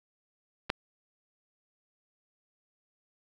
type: clicks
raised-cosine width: 0.3 ms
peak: -24 / -11 dBFS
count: 2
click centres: 0.696 / 0.701 s
effects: none